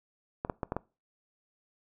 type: clicks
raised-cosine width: 1 ms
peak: -17 dBFS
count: 5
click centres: 0.449 / 0.498 / 0.632 / 0.721 / 0.766 s
effects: noise-tail reverb RT60 0.3 s tail -22 dB re dry